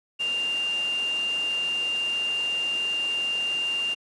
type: tone in noise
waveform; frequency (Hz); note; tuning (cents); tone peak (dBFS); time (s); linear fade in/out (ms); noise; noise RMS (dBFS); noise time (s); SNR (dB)
sine; 2794; F7; 0; -24; 0.19-3.95; 20; pink; -39; 0.19-3.95; +12
effects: high-pass 300 Hz 12 dB/octave + resampled to 22050 Hz